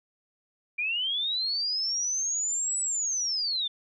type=linear two-way sweep; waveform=sine; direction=up then down; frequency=2349 to 7960 to 3498 Hz; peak=-26 dBFS; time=0.78-3.68 s; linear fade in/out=10 ms; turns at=2.8 s; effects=none